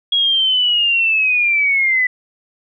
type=linear sweep; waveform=sine; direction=down; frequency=3322 to 1979 Hz; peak=-12 dBFS; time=0.12-2.07 s; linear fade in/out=5 ms; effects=none